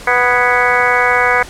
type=harmonic tone with a mistuned harmonic; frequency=246.9 Hz; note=B3; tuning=in tune; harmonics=2 / 3 / 4 / 5 / 6 / 7 / 8 / 9; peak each=-18 / -18 / -18 / -18 / -18 / -18 / -18 / -18 dBFS; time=0.07-1.43 s; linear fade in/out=5 ms; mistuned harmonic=7; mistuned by=-57 cents; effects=pink hiss -33 dBFS RMS until 1.49 s + low-pass 10000 Hz 12 dB/octave